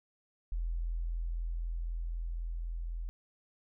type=tone with level ramp; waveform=sine; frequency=41.96 Hz; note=E1; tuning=31 cents sharp; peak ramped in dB=-31 to -35 dBFS; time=0.52-3.09 s; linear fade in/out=0 ms; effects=none